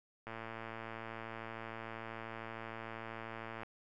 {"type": "click train", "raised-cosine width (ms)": 0.5, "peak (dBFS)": -29, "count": 381, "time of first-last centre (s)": [0.27, 3.633], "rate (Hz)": 113, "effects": []}